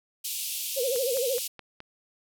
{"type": "band-pass noise", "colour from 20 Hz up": "white", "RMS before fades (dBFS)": -33, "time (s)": [0.24, 1.48], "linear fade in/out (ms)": 10, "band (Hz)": [2600, 16000], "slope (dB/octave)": 48}
{"type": "tone with vibrato", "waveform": "sine", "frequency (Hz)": 509, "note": "C5", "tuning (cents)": -48, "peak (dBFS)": -25, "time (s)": [0.76, 1.39], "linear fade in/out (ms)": 20, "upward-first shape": "sine", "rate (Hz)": 13, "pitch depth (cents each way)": 140}
{"type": "click train", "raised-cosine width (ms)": 0.3, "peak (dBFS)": -26, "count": 5, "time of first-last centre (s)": [0.96, 1.804], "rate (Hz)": 4.74}
{"effects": []}